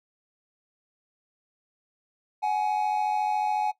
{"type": "tone pair together", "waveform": "triangle", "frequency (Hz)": [746, 840], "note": ["F#5", "G#5"], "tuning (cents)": [14, 19], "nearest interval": "major second", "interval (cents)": 205, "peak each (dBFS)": [-27, -23], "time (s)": [2.42, 3.72], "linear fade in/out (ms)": 20, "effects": ["noise-tail reverb RT60 0.1 s tail -17 dB re dry"]}